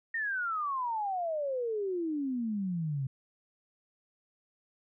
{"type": "exponential sweep", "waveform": "sine", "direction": "down", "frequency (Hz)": [1864.7, 129.9], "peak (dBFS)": -30, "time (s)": [0.14, 3.07], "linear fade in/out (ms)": 5, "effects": []}